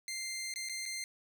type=tone with dropouts; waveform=15% pulse; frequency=2093 Hz; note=C7; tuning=in tune; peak=-31 dBFS; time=0.08-1.04 s; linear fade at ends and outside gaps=1 ms; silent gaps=0.539-0.559 / 0.688-0.695 / 0.855-0.86 s; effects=none